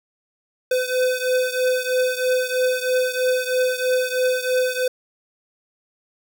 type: beating tone pair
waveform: square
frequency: 506 / 509.1 Hz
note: B4 / C5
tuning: +42 / -47 cents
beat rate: 3.1 Hz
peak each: -21 / -24 dBFS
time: 0.71-4.88 s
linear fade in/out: 5 ms
effects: none